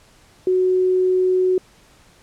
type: tone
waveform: sine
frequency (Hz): 369.5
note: F#4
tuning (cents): -2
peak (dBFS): -14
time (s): 0.47-1.58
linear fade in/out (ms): 2
effects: pink hiss -52 dBFS RMS until 2.22 s + low-pass 10000 Hz 12 dB/octave